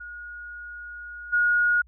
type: tone with level steps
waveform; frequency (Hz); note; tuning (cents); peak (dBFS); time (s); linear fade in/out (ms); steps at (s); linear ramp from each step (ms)
sine; 1442; F#6; -45; -36 / -18; 0-1.82; 10; 1.32; 20
effects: added 60 Hz sine -51 dBFS peak until 1.87 s